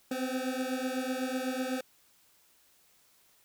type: beating tone pair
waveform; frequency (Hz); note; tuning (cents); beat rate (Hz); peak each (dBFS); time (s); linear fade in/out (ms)
25% pulse; 254.4 / 262.4; C4 / C4; -48 / +5; 8; -30 / -31; 0.11-1.81; 5
effects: white hiss -65 dBFS RMS until 3.44 s